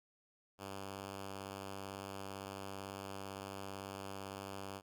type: tone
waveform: 5% pulse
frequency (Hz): 97.9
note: G2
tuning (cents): -2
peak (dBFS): -33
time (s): 0.58-4.82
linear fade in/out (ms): 50
effects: none